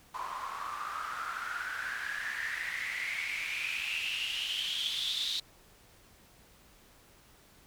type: noise with band-pass filter sweep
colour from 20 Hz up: white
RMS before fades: -36 dBFS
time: 0.14-5.4 s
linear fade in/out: 5 ms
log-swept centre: 1000 to 3800 Hz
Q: 8.6
effects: pink hiss -60 dBFS RMS until 7.66 s